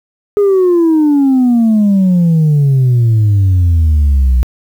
sine exponential sweep, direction down, 415.3 to 60.4 Hz, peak -4 dBFS, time 0.37-4.43 s, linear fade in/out 0 ms, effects tanh soft clip ceiling -5 dBFS + 7-bit

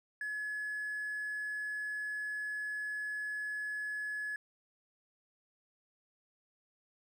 triangle tone with hard clipping, 1700 Hz, G#6, 40 cents sharp, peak -36 dBFS, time 0.21-4.36 s, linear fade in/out 2 ms, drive 4 dB, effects none

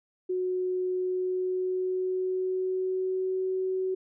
sine tone with pitch glide, 367.2 to 375.1 Hz, F#4 to F#4, -13 to +24 cents, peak -26 dBFS, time 0.29-3.95 s, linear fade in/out 10 ms, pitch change +37 cents, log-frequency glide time 0.93-3.41 s, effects none

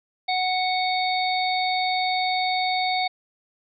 harmonic tone, 740 Hz, F#5, in tune, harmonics 1 / 3 / 5 / 6, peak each -23 / -28 / -30 / -31 dBFS, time 0.28-3.08 s, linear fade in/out 10 ms, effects none

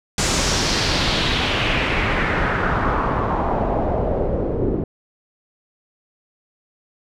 pink noise with low-pass filter sweep, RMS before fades -20 dBFS, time 0.18-4.84 s, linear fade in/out 2 ms, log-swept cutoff 7300 to 370 Hz, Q 2.2, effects none

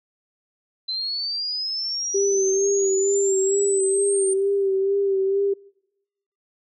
sine linear sweep, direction up, 4042 to 8820 Hz, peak -24 dBFS, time 0.88-4.34 s, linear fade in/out 10 ms
sine tone with vibrato, 392 Hz, G4, in tune, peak -18 dBFS, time 2.14-5.54 s, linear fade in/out 10 ms, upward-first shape sine, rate 2.2 Hz, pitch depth 35 cents each way
effects noise-tail reverb RT60 0.9 s tail -24 dB re dry

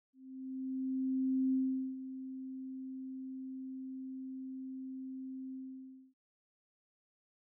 sine tone with ADSR envelope, 262.3 Hz, C4, 4 cents sharp, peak -28 dBFS, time 0.13-6.14 s, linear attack 1400 ms, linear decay 430 ms, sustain -13 dB, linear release 600 ms, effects none

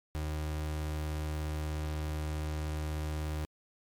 35% pulse tone, 76.7 Hz, D#2, 24 cents flat, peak -31 dBFS, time 0.15-3.45 s, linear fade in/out 0 ms, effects MP3 96 kbps

